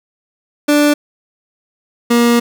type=tone pair in turn; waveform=30% pulse; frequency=293.7 / 237.1 Hz; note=D4 / A#3; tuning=0 / +30 cents; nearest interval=major third; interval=370 cents; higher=first; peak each=-6 dBFS; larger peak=neither; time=0.68-0.94 / 2.1-2.4 s; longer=second; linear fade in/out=10 ms; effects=none